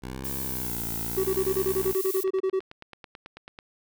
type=tone with vibrato; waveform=10% pulse; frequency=61.74 Hz; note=B1; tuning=in tune; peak=-26 dBFS; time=0.02-1.94 s; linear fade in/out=20 ms; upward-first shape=sine; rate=0.81 Hz; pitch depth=150 cents each way
type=noise; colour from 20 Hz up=violet; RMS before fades=-33 dBFS; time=0.24-2.24 s; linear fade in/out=10 ms
type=tone bursts; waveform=triangle; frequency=380.3 Hz; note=F#4; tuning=48 cents sharp; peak=-20 dBFS; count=15; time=1.17-2.597 s; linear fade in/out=10 ms; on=69 ms; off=28 ms
type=click train; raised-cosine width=0.3 ms; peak=-26 dBFS; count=17; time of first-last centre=1.84-3.589 s; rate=9.15 Hz
effects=none